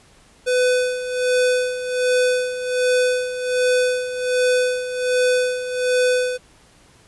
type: tone with tremolo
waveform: square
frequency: 501 Hz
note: B4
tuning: 25 cents sharp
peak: -15 dBFS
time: 0.46-6.38 s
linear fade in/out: 20 ms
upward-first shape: sine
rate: 1.3 Hz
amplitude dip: 70%
effects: pink hiss -52 dBFS RMS until 7.07 s + resampled to 24000 Hz